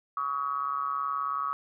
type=ring-modulated tone; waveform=triangle; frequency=69.3 Hz; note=C#2; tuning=in tune; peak=-23 dBFS; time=0.17-1.53 s; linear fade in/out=0 ms; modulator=1200 Hz; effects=none